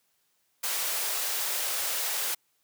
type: high-pass noise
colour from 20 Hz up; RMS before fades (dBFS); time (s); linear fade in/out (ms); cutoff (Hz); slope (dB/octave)
white; -30; 0.63-2.35; 10; 430; 24
effects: white hiss -72 dBFS RMS until 2.63 s + high-pass 80 Hz 12 dB/octave